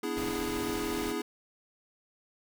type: chord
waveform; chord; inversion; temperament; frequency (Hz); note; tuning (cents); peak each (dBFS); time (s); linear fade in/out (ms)
square; E dominant seventh; second; equal; 246.9 / 293.7 / 329.6 / 415.3; B3 / D4 / E4 / G#4; 0 / 0 / 0 / 0; -39 / -39 / -37 / -36; 0.03-1.22; 5
type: noise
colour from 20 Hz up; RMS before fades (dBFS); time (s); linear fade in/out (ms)
pink; -40; 0.16-1.13; 20
effects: none